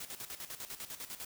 white noise with tremolo, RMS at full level -43 dBFS, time 0-1.25 s, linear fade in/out 5 ms, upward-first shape square, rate 10 Hz, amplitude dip 70%, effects none

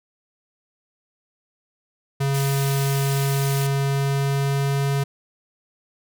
square tone with pitch glide, 138.2 to 139.24 Hz, C#3 to C#3, -5 to +8 cents, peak -20 dBFS, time 2.2-5.04 s, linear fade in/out 10 ms, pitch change +13 cents, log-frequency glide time 3.53-4.92 s
white band-pass noise, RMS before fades -33 dBFS, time 2.34-3.67 s, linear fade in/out 5 ms, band 2100 to 16000 Hz, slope 12 dB/octave
effects none

